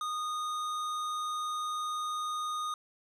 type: tone with hard clipping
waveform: sine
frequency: 1233 Hz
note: D#6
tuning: 16 cents flat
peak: -34 dBFS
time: 0.01-2.74 s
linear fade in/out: 2 ms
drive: 13 dB
effects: none